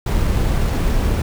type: noise with sample-and-hold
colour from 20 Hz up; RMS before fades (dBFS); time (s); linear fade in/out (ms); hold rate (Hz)
brown; -17; 0.06-1.22; 5; 11025
effects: none